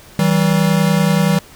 square tone pair together, 161.3 / 191.82 Hz, E3 / G3, -37 / -37 cents, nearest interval minor third, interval 300 cents, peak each -15 dBFS, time 0.19-1.39 s, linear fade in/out 2 ms, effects pink hiss -42 dBFS RMS until 1.55 s

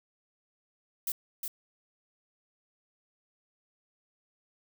violet noise with echo, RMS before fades -32 dBFS, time 1.07-1.12 s, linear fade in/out 2 ms, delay 360 ms, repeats 1, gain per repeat -4 dB, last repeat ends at 1.48 s, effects none

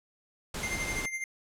pink noise, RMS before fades -36 dBFS, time 0.54-1.06 s, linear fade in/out 5 ms
square tone with tremolo, 2099 Hz, C7, 5 cents sharp, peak -31 dBFS, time 0.63-1.24 s, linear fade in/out 2 ms, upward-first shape sine, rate 12 Hz, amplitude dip 65%
effects low-pass 11000 Hz 12 dB/octave

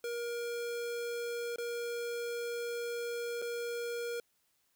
square tone with dropouts, 473.5 Hz, A#4, 27 cents sharp, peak -36 dBFS, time 0.04-4.2 s, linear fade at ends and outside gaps 2 ms, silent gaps 1.56-1.583 / 3.418-3.422 s, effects white hiss -75 dBFS RMS until 4.75 s

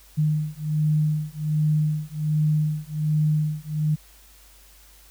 sine beating tone pair, 152.1 / 153.4 Hz, D#3 / D#3, -39 / -24 cents, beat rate 1.3 Hz, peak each -23 dBFS, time 0.17-3.96 s, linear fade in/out 20 ms, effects added 50 Hz sine -52 dBFS peak until 5.1 s + white hiss -53 dBFS RMS until 5.1 s

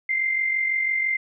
sine tone pair together, 2088 / 2134 Hz, C7 / C7, -4 / +34 cents, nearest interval unison, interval 38 cents, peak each -21 / -30 dBFS, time 0.09-1.17 s, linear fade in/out 5 ms, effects none

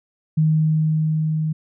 sine tone with level ramp, 156.4 Hz, D#3, 9 cents sharp, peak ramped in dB -13 to -19 dBFS, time 0.37-1.53 s, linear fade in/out 10 ms, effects none

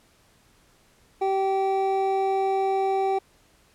triangle tone pair together, 386.8 / 773.6 Hz, G4 / G5, -23 / -23 cents, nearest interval octave, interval 1200 cents, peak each -22 dBFS, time 1.21-3.19 s, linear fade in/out 10 ms, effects pink hiss -60 dBFS RMS until 3.74 s + low-pass 12000 Hz 12 dB/octave

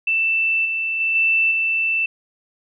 sine tone with level steps, 2661 Hz, E7, 16 cents sharp, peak -16 / -20 / -17 / -14 / -17 dBFS, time 0.07-2.06 s, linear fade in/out 5 ms, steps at 0.65 / 1 / 1.15 / 1.51 s, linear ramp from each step 5 ms, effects none

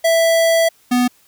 square tone pair in turn, 660 / 247.2 Hz, E5 / B3, +2 / +2 cents, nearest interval octave + perfect fourth, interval 1700 cents, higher first, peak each -12 / -13 dBFS, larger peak first, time 0.04-0.69 / 0.91-1.08 s, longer first, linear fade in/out 10 ms, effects white hiss -54 dBFS RMS until 1.27 s

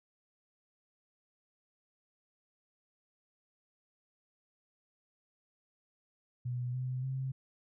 sine tone with pitch steps, 123.47 / 127.82 / 132.33 Hz, B2 / C3 / C3, 0 / -40 / +20 cents, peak -33 dBFS, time 6.45-7.32 s, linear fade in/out 10 ms, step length 290 ms, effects none

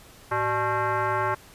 sine tone with frequency modulation, 110 Hz, A2, in tune, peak -22 dBFS, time 0.31-1.35 s, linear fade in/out 10 ms, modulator 489 Hz, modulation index 3, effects pink hiss -50 dBFS RMS until 1.54 s + resampled to 32000 Hz

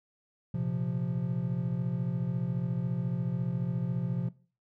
triangle chord, Bb suspended second, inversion none, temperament equal, 116.54 / 130.81 / 174.61 Hz, Bb2 / C3 / F3, 0 / 0 / 0 cents, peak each -35 / -30 / -30 dBFS, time 0.54-4.29 s, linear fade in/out 5 ms, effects noise-tail reverb RT60 0.4 s tail -19 dB re dry

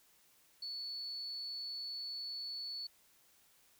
sine tone, 4435 Hz, C#8, in tune, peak -40 dBFS, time 0.62-2.87 s, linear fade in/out 5 ms, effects white hiss -68 dBFS RMS until 3.79 s

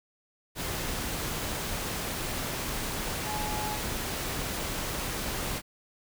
sine tone in noise, 847 Hz, G#5, 34 cents sharp, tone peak -34 dBFS, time 3.24-3.79 s, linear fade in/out 50 ms, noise pink, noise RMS -33 dBFS, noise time 0.55-5.62 s, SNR -4 dB, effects none

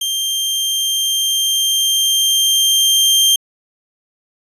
sawtooth tone with level ramp, 3172 Hz, G7, 20 cents sharp, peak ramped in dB -14 to -6 dBFS, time 0.01-3.36 s, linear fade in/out 5 ms, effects resampled to 32000 Hz

